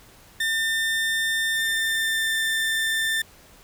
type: tone with pitch glide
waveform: 30% pulse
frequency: 1800 to 1786.5 Hz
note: A6 to A6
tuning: +39 to +26 cents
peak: -19 dBFS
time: 0.4-3.22 s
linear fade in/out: 5 ms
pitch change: -13 cents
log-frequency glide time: 1.5-2.37 s
effects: pink hiss -51 dBFS RMS until 3.63 s